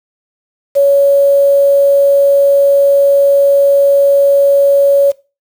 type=tone with quantisation; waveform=sine; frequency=560 Hz; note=C#5; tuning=18 cents sharp; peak=-5 dBFS; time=0.75-5.12 s; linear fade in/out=20 ms; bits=5; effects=noise-tail reverb RT60 0.3 s tail -20 dB re dry

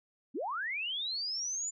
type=linear sweep; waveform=sine; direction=up; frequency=201.8 to 7120 Hz; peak=-33 dBFS; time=0.34-1.71 s; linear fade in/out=20 ms; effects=none

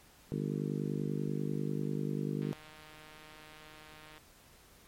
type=harmonic tone; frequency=50.2 Hz; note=G1; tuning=42 cents sharp; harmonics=3 / 4 / 5 / 6 / 7 / 8 / 9; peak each=-36 / -38 / -40 / -42 / -43 / -44 / -45 dBFS; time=0.32-2.53 s; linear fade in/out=0 ms
type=click train; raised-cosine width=0.3 ms; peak=-37 dBFS; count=272; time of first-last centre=2.42-4.18 s; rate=154 Hz
effects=pink hiss -60 dBFS RMS until 4.87 s + MP3 64 kbps

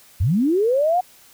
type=linear sweep; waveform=sine; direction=up; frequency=71.4 to 743 Hz; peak=-15 dBFS; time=0.2-1.01 s; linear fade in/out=10 ms; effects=white hiss -50 dBFS RMS until 1.33 s

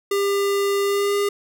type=tone with pitch glide; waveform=square; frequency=400 to 405.1 Hz; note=G4 to G#4; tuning=+35 to -43 cents; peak=-19 dBFS; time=0.11-1.29 s; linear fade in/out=5 ms; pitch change=+22 cents; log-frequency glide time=0.84-1.15 s; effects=none

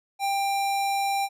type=tone; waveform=square; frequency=792 Hz; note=G5; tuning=18 cents sharp; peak=-24 dBFS; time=0.19-1.29 s; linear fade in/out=50 ms; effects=resampled to 32000 Hz

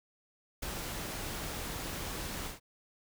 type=noise with ADSR envelope; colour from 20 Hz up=pink; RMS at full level=-35 dBFS; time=0.62-2.6 s; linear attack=12 ms; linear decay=5 ms; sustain=-4 dB; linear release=140 ms; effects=none

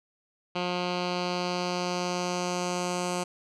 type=tone with low-pass filter sweep; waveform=10% pulse; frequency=178.6 Hz; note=F3; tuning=39 cents sharp; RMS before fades=-30 dBFS; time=0.55-3.24 s; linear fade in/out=10 ms; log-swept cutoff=3600 to 8000 Hz; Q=2.2; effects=none

